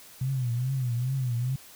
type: tone with vibrato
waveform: sine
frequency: 126.4 Hz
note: B2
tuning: 41 cents sharp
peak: -25 dBFS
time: 0.21-1.56 s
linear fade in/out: 5 ms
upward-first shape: triangle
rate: 2.4 Hz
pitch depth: 140 cents each way
effects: white hiss -50 dBFS RMS until 1.75 s